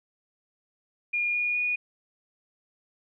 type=tone with pitch steps; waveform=sine; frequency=2423 / 2440 / 2457 Hz; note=D#7 / D#7 / D#7; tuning=-47 / -34 / -22 cents; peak=-24 dBFS; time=1.13-1.76 s; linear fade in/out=10 ms; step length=210 ms; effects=none